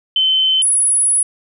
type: tone pair in turn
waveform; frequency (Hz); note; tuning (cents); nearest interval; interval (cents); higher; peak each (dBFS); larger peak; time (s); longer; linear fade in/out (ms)
sine; 3068 / 10207; G7 / D#9; -38 / +43; octave + major sixth; 2081; second; -11; neither; 0.16-0.62 / 0.62-1.23; second; 2
effects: none